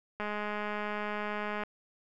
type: click train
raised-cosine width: 0.5 ms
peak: -21 dBFS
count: 301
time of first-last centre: 0.2-1.635 s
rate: 209 Hz
effects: none